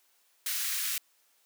white high-pass noise, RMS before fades -32 dBFS, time 0.46-0.98 s, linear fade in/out 2 ms, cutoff 1400 Hz, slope 24 dB/octave, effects white hiss -68 dBFS RMS until 1.45 s + high-pass 400 Hz 12 dB/octave

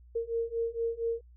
sine beating tone pair, 459 / 463.3 Hz, A#4 / A#4, -27 / -11 cents, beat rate 4.3 Hz, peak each -33 / -32 dBFS, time 0.15-1.21 s, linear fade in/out 10 ms, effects added 60 Hz sine -52 dBFS peak until 1.36 s

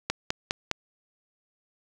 click train, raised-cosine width 0.2 ms, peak -8 dBFS, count 4, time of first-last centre 0.1-0.713 s, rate 4.89 Hz, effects none

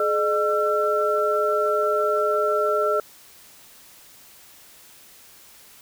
sine tone cluster, 423.8 / 608 / 1347 Hz, G#4 / D#5 / E6, +35 / -40 / +37 cents, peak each -23 dBFS, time 0-3 s, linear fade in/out 2 ms, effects white hiss -49 dBFS RMS until 5.81 s

